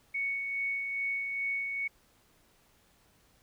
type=tone with tremolo; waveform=sine; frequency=2222 Hz; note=C#7; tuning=4 cents sharp; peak=-29 dBFS; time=0.14-1.88 s; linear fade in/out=10 ms; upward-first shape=sine; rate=2.4 Hz; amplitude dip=35%; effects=pink hiss -66 dBFS RMS until 3.42 s